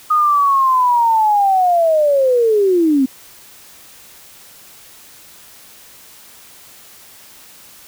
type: linear sweep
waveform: sine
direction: down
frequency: 1244.5 to 254.6 Hz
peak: -10 dBFS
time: 0.1-3.06 s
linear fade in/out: 10 ms
effects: white hiss -42 dBFS RMS until 7.87 s